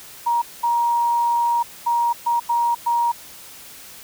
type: tone bursts at uneven times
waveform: sine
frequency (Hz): 944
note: A#5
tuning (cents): +22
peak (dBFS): -16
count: 6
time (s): 0.26-0.42 / 0.63-1.63 / 1.86-2.13 / 2.26-2.4 / 2.49-2.75 / 2.86-3.12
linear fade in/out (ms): 10
effects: white hiss -41 dBFS RMS until 4.03 s